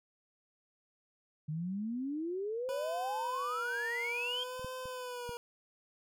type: exponential sweep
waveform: sine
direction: up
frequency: 148.3 to 3262 Hz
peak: -34 dBFS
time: 1.48-4.44 s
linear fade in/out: 10 ms
type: tone with vibrato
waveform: 25% pulse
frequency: 491.4 Hz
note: B4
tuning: 9 cents flat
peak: -36 dBFS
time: 2.69-5.37 s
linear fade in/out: 0 ms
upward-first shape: sine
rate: 0.61 Hz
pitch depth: 73 cents each way
type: clicks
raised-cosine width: 5 ms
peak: -42 / -32 / -38 / -34 dBFS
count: 4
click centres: 4.595 / 4.646 / 4.856 / 5.293 s
effects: none